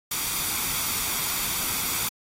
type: noise with comb filter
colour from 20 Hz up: white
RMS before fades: -27 dBFS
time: 0.11-2.09 s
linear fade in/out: 5 ms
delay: 0.86 ms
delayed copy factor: +0.5
effects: AAC 48 kbps